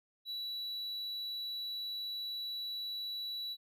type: tone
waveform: triangle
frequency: 3933 Hz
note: B7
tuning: 8 cents flat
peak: -36 dBFS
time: 0.25-3.57 s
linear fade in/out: 50 ms
effects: none